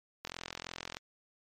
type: click train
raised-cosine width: 0.2 ms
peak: -21 dBFS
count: 32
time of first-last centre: 0.25-0.969 s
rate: 43.1 Hz
effects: MP3 64 kbps